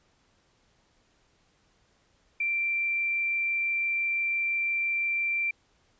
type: tone with frequency modulation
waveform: sine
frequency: 2355 Hz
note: D7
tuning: 4 cents sharp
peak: -25 dBFS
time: 2.4-5.51 s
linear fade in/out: 5 ms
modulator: 25.9 Hz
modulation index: 0.26
effects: pink hiss -67 dBFS RMS until 5.99 s + resampled to 16000 Hz